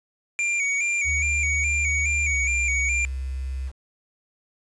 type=tone with vibrato; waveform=square; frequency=2313 Hz; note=D7; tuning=27 cents flat; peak=-22 dBFS; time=0.39-3.05 s; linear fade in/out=0 ms; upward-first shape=square; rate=2.4 Hz; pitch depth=52 cents each way
type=tone with pitch glide; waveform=sine; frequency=74.4 to 65.9 Hz; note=D2 to C2; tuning=+23 to +13 cents; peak=-26 dBFS; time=1.04-3.72 s; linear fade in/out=50 ms; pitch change=-210 cents; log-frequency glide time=2.28-2.4 s
effects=resampled to 22050 Hz + 8-bit